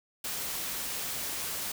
white noise, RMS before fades -35 dBFS, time 0.24-1.72 s, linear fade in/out 5 ms, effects none

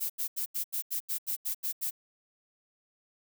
violet noise bursts, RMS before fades -32 dBFS, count 11, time 0-1.909 s, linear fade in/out 20 ms, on 99 ms, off 82 ms, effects none

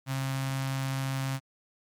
sawtooth tone with notch filter, 134.2 Hz, C3, 44 cents sharp, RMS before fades -31 dBFS, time 0.06-1.4 s, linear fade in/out 50 ms, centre 410 Hz, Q 0.8, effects MP3 96 kbps

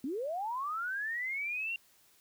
sine linear sweep, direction up, 240.5 to 2785 Hz, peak -33 dBFS, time 0.04-1.76 s, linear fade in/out 2 ms, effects white hiss -65 dBFS RMS until 2.2 s

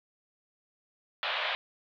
white band-pass noise, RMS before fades -32 dBFS, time 1.23-1.55 s, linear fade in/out 0 ms, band 530 to 3700 Hz, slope 48 dB/octave, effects none

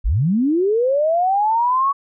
sine linear sweep, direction up, 33.65 to 1128 Hz, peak -14 dBFS, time 0.04-1.93 s, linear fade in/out 20 ms, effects none

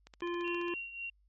click train, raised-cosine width 0.2 ms, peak -34 dBFS, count 10, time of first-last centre 0.07-0.682 s, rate 14.7 Hz
harmonic tone, 347 Hz, F4, 11 cents flat, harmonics 1 / 3 / 5 / 7 / 9, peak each -34 / -41 / -46 / -48 / -50 dBFS, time 0.22-0.74 s, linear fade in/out 2 ms
sine tone with tremolo, 2752 Hz, F7, 26 cents flat, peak -36 dBFS, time 0.44-1.1 s, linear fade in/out 5 ms, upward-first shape triangle, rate 3.7 Hz, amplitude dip 70%
effects added 50 Hz sine -65 dBFS peak until 1.28 s + MP3 32 kbps

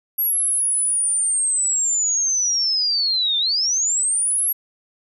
sine linear two-way sweep, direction down then up, 11580 to 3543 to 11580 Hz, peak -17 dBFS, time 0.18-4.53 s, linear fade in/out 10 ms, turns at 3.38 s, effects none

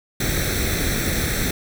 pink noise with comb filter, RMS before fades -22 dBFS, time 0.2-1.51 s, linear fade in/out 5 ms, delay 0.51 ms, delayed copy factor +0.75, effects none

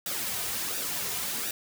white noise with flanger, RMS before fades -32 dBFS, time 0.06-1.51 s, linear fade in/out 2 ms, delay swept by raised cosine 0.94 to 3.64 ms, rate 1.4 Hz, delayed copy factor -0.6, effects none

